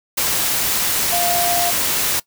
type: tone in noise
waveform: sine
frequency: 699 Hz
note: F5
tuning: 1 cent sharp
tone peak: -19 dBFS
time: 1.12-1.71 s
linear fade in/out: 10 ms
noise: white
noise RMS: -19 dBFS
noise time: 0.17-2.2 s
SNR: -3 dB
effects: noise-tail reverb RT60 0.1 s tail -20 dB re dry